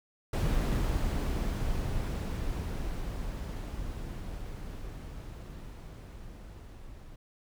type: noise with level ramp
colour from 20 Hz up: brown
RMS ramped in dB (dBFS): -27 to -48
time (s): 0.33-7.16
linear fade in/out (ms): 5
effects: none

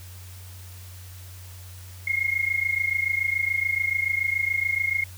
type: tone pair together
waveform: sine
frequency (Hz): 2135 / 2162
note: C7 / C#7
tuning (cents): +34 / -44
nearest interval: unison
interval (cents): 22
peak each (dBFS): -25 / -25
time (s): 2.07-5.04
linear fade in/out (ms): 5
effects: added 91 Hz sine -40 dBFS peak until 5.17 s + white hiss -48 dBFS RMS until 5.17 s

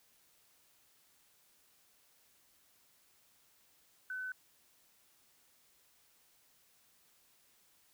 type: tone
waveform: sine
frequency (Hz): 1511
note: F#6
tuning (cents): +36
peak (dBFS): -38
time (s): 4.1-4.32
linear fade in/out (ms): 2
effects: white hiss -69 dBFS RMS until 7.93 s

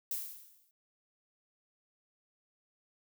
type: noise with exponential decay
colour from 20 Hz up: violet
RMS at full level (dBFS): -34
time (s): 0.11-0.71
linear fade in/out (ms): 2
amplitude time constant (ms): 130
effects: none

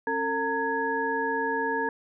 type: tone cluster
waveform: sine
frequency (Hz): 273.5 / 452.7 / 916 / 1671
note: C#4 / A4 / A#5 / G#6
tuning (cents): -23 / +49 / -31 / +10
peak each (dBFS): -34 / -30 / -29 / -30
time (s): 0.07-1.89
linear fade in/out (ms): 2
effects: none

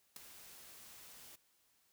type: noise with ADSR envelope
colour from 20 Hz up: white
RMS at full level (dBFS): -43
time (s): 0.16-1.36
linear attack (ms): 4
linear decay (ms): 5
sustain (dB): -13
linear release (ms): 9
effects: white hiss -74 dBFS RMS until 1.92 s

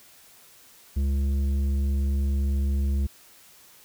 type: tone with tanh clipping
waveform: triangle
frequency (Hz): 69.1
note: C#2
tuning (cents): -5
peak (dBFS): -23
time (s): 0.96-3.07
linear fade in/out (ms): 10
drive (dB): 13
effects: white hiss -53 dBFS RMS until 3.84 s

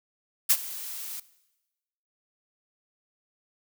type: noise with ADSR envelope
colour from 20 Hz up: blue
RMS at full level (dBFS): -18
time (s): 0.49-1.2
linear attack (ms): 16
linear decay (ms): 57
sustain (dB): -19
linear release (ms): 5
effects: noise-tail reverb RT60 1.0 s tail -18 dB re dry

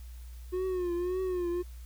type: tone with vibrato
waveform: triangle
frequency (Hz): 360.8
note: F#4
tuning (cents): -44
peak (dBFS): -27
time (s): 0.52-1.63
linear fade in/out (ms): 20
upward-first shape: triangle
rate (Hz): 1.8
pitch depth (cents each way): 83
effects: added 60 Hz sine -42 dBFS peak until 1.85 s + white hiss -60 dBFS RMS until 1.85 s

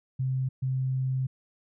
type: tone bursts at uneven times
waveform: sine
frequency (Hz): 130.81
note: C3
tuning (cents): 0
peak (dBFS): -25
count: 2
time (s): 0.19-0.49 / 0.62-1.27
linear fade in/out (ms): 10
effects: none

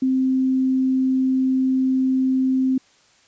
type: tone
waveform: sine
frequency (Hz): 261.2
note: C4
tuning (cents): -3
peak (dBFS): -16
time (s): 0.02-2.78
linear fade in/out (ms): 5
effects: white hiss -56 dBFS RMS until 3.27 s + resampled to 16000 Hz

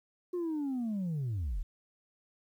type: linear sweep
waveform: sine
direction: down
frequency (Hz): 363.5 to 30.87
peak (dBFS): -29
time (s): 0.33-1.63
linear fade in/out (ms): 10
effects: tanh soft clip ceiling -30 dBFS + 11-bit

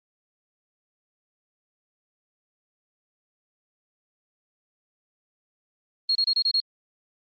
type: tone bursts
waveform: sine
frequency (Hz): 4282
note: C8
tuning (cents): +39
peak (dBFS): -19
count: 6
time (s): 6.09-6.603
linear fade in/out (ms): 5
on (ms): 63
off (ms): 27
effects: Opus 24 kbps

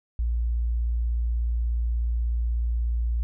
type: tone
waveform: sine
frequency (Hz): 58.27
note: A#1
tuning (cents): 0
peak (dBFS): -22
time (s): 0.19-3.23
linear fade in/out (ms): 0
effects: none

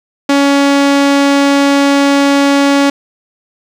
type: tone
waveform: sawtooth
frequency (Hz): 280.5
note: C#4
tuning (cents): +21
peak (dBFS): -3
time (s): 0.29-2.9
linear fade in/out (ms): 5
effects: low-pass 7000 Hz 12 dB/octave + 7-bit

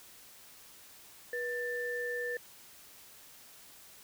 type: tone pair together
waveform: sine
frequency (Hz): 485.1 / 1775.2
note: B4 / A6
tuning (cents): -31 / +15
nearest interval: octave + minor seventh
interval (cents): 2246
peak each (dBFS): -36 / -36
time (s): 1.33-2.37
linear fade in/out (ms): 2
effects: white hiss -55 dBFS RMS until 4.03 s

